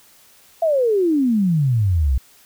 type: exponential sweep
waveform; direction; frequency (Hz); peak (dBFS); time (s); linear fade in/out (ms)
sine; down; 684 to 60.5; -14; 0.62-2.18; 5
effects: white hiss -51 dBFS RMS until 2.45 s